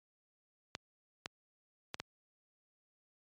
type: clicks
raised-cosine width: 0.2 ms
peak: -20 dBFS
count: 4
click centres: 0.751 / 1.259 / 1.944 / 2 s
effects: high-pass 80 Hz 12 dB/octave + MP3 96 kbps